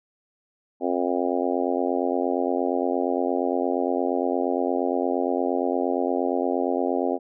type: harmonic tone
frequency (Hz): 88.6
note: F2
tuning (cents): +25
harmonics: 3 / 4 / 5 / 6 / 7 / 8 / 9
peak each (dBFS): -27 / -28 / -29 / -30 / -30 / -31 / -32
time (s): 0.8-7.19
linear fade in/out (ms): 50
effects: none